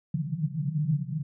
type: band-pass noise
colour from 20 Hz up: pink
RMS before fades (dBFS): -29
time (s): 0.14-1.23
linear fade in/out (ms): 5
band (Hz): 140 to 170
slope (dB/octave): 96
effects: none